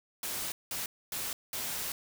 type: noise bursts at uneven times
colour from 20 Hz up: white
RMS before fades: -36 dBFS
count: 4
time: 0.23-0.52 / 0.71-0.86 / 1.12-1.33 / 1.53-1.92 s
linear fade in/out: 2 ms
effects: none